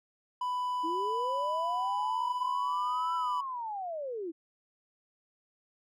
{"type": "tone", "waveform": "triangle", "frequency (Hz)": 994, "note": "B5", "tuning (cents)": 11, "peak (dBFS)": -28, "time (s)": [0.41, 3.41], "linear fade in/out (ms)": 5}
{"type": "linear two-way sweep", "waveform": "sine", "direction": "up then down", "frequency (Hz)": [311.1, 1343, 311.1], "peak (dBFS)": -34, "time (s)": [0.83, 4.32], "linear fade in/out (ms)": 20, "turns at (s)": 3.15}
{"effects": []}